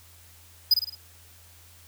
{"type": "tone with echo", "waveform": "square", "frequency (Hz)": 4978, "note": "D#8", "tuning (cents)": 0, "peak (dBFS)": -15, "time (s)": [0.71, 0.74], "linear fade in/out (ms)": 5, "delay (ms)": 53, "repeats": 4, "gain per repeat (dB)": -6, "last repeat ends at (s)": 0.952, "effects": ["added 85 Hz sine -54 dBFS peak until 1.87 s", "white hiss -54 dBFS RMS until 1.87 s"]}